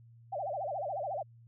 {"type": "tone with vibrato", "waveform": "sine", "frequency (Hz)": 672, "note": "E5", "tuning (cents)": 33, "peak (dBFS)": -33, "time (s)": [0.32, 1.23], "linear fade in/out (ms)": 10, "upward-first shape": "sine", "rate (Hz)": 14, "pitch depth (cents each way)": 290, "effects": ["added 116 Hz sine -54 dBFS peak until 1.47 s"]}